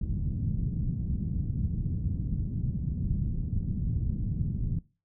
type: low-pass noise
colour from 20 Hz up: white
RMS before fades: -30 dBFS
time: 0.01-4.79 s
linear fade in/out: 5 ms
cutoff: 170 Hz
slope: 24 dB/octave
effects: noise-tail reverb RT60 0.3 s tail -19 dB re dry